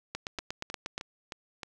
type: two click trains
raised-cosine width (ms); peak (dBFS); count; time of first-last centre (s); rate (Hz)
0.2; -21 / -17; 5 / 8; 0.39-1.632 / 0.15-0.979; 3.22 / 8.44
effects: none